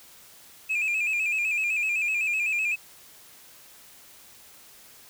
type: tone with vibrato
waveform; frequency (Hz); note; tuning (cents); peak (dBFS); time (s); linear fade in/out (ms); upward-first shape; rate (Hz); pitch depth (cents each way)
sine; 2489; D#7; 0; -21; 0.69-2.76; 20; square; 7.9; 61
effects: tanh soft clip ceiling -22 dBFS + white hiss -51 dBFS RMS until 5.09 s